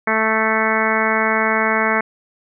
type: harmonic tone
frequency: 220 Hz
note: A3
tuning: in tune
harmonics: 1 / 2 / 3 / 4 / 5 / 6 / 7 / 8 / 9 / 10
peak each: -24 / -24 / -24 / -24 / -24 / -24 / -24 / -24 / -24 / -24 dBFS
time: 0.07-2.01 s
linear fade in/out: 5 ms
effects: none